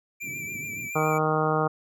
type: tone with vibrato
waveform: square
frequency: 2346 Hz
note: D7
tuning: 2 cents flat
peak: -33 dBFS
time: 0.2-1.19 s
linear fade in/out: 20 ms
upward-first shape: triangle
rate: 7.1 Hz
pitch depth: 40 cents each way
type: band-pass noise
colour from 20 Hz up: pink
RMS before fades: -43 dBFS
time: 0.22-0.91 s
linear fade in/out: 50 ms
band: 110 to 330 Hz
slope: 24 dB/octave
type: harmonic tone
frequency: 155.56 Hz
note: D#3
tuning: in tune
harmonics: 1 / 2 / 3 / 4 / 5 / 6 / 7 / 8 / 9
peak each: -28 / -32 / -27 / -31 / -29 / -35 / -32 / -29 / -35 dBFS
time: 0.95-1.68 s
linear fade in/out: 10 ms
effects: none